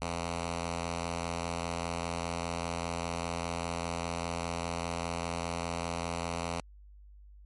5% pulse tone with notch filter, 85 Hz, F2, 46 cents flat, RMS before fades -35 dBFS, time 0.02-6.6 s, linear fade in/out 0 ms, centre 350 Hz, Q 1.7, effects added 50 Hz sine -50 dBFS peak until 7.45 s + MP3 48 kbps

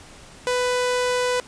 sawtooth tone, 497.1 Hz, B4, 11 cents sharp, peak -16 dBFS, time 0.47-1.4 s, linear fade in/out 0 ms, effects pink hiss -45 dBFS RMS until 1.47 s + resampled to 22050 Hz

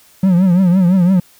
triangle tone with vibrato, 182.3 Hz, F#3, 25 cents flat, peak -6 dBFS, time 0.23-1.2 s, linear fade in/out 5 ms, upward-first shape triangle, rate 5.9 Hz, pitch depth 130 cents each way, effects white hiss -48 dBFS RMS until 1.39 s

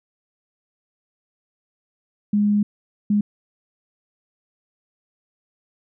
sine tone bursts at uneven times, 206.8 Hz, G#3, 7 cents flat, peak -15 dBFS, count 2, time 2.33-2.63 / 3.1-3.21 s, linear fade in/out 5 ms, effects none

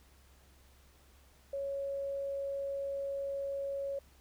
sine tone, 554.4 Hz, C#5, in tune, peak -34 dBFS, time 1.53-3.99 s, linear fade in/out 5 ms, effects added 67 Hz sine -61 dBFS peak until 4.2 s + pink hiss -65 dBFS RMS until 4.2 s

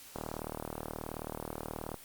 click train, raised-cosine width 1 ms, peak -23 dBFS, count 70, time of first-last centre 0.16-1.943 s, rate 38.7 Hz, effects white hiss -52 dBFS RMS until 2.04 s + Opus 48 kbps

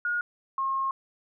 sine tone pair in turn, 1436 / 1075.8 Hz, F6 / C6, +48 / +48 cents, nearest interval perfect fourth, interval 500 cents, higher first, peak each -25 dBFS, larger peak neither, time 0.05-0.21 / 0.58-0.91 s, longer second, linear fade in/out 2 ms, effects none

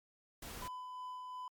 pink noise, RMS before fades -47 dBFS, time 0.42-0.68 s, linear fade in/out 5 ms
triangle tone with tremolo, 1004 Hz, B5, 28 cents sharp, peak -40 dBFS, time 0.62-1.48 s, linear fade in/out 2 ms, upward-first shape sine, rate 2.8 Hz, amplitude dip 25%
effects MP3 96 kbps

